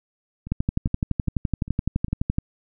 two click trains, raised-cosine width 5 ms, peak -23 / -9 dBFS, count 5 / 23, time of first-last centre 0.47-2.083 / 0.52-2.384 s, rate 2.48 / 11.8 Hz, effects none

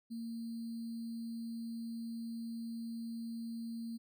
sine tone with sample-and-hold, 230 Hz, A#3, 23 cents flat, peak -39 dBFS, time 0.1-3.98 s, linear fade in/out 20 ms, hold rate 4410 Hz, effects none

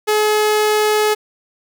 sawtooth tone, 425.2 Hz, G#4, 41 cents sharp, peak -9 dBFS, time 0.07-1.15 s, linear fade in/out 20 ms, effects none

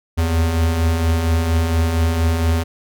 square beating tone pair, 78.5 / 82.8 Hz, D#2 / E2, +16 / +8 cents, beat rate 4.3 Hz, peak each -25 / -16 dBFS, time 0.17-2.64 s, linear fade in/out 20 ms, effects none

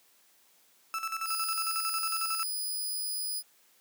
35% pulse tone with tremolo, 1318.5 Hz, E6, in tune, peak -29 dBFS, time 0.94-2.43 s, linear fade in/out 0 ms, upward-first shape square, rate 11 Hz, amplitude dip 65%
5% pulse tone, 4972 Hz, D#8, 2 cents flat, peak -25 dBFS, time 1.24-3.43 s, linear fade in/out 50 ms
effects white hiss -64 dBFS RMS until 3.8 s + high-pass 200 Hz 12 dB/octave

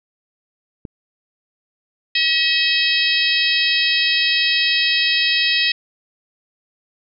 click, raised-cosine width 3 ms, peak -18 dBFS, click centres 0.852 s
harmonic tone, 641 Hz, E5, 49 cents flat, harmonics 3 / 4 / 5 / 6 / 7 / 8, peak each -22 / -20 / -22 / -21 / -24 / -24 dBFS, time 2.15-5.72 s, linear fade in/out 5 ms
effects none

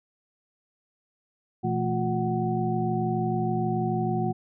sine tone cluster, 121 / 167.7 / 219.7 / 357.5 / 746 Hz, B2 / E3 / A3 / F4 / F#5, -35 / +30 / -2 / +41 / +14 cents, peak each -30 dBFS, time 1.63-4.33 s, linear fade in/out 20 ms, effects none

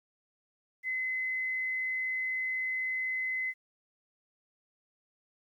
sine tone, 2039 Hz, C7, 45 cents flat, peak -30 dBFS, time 0.83-3.54 s, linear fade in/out 50 ms, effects 11-bit

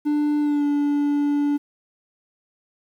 triangle tone with pitch glide, 296 to 289.4 Hz, D4 to D4, +14 to -25 cents, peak -16 dBFS, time 0.05-1.58 s, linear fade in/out 20 ms, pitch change -39 cents, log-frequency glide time 0.4-0.64 s, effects 9-bit

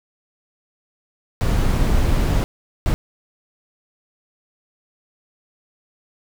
brown noise bursts at uneven times, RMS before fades -17 dBFS, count 2, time 1.41-2.44 / 2.86-2.94 s, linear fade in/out 0 ms, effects none

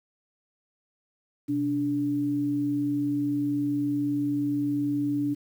sine tone pair together, 129.18 / 290 Hz, C3 / D4, -22 / -22 cents, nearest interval octave + major second, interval 1400 cents, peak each -34 / -24 dBFS, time 1.48-5.35 s, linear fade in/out 20 ms, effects 9-bit

